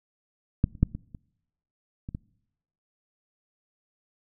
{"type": "clicks", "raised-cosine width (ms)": 5, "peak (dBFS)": [-7, -30, -6, -21, -28, -23, -20], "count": 7, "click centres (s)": [0.641, 0.752, 0.83, 0.95, 1.148, 2.089, 2.149], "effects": ["noise-tail reverb RT60 0.9 s tail -25 dB re dry"]}